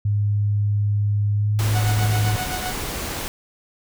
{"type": "tone with pitch glide", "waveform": "sine", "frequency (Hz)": [103.1, 106.18], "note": ["G#2", "G#2"], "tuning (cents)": [-12, 39], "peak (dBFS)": -17, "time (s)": [0.05, 2.36], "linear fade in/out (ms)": 5, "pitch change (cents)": 51, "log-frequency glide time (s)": [1.35, 1.63]}
{"type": "noise", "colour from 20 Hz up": "pink", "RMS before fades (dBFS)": -28, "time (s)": [1.59, 3.28], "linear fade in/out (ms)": 0}
{"type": "tone with tremolo", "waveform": "sawtooth", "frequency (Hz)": 736, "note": "F#5", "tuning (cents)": -9, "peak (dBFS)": -21, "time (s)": [1.74, 2.74], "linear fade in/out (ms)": 20, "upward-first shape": "triangle", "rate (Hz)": 7.8, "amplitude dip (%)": 85}
{"effects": []}